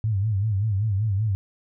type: tone with vibrato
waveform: sine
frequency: 103.4 Hz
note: G#2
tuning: 7 cents flat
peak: -20 dBFS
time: 0.04-1.35 s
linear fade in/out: 0 ms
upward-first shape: sine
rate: 5.2 Hz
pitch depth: 140 cents each way
effects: none